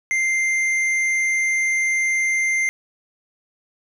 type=tone with hard clipping; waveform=sine; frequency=2093 Hz; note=C7; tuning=in tune; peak=-19 dBFS; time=0.11-2.69 s; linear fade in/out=0 ms; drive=7 dB; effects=none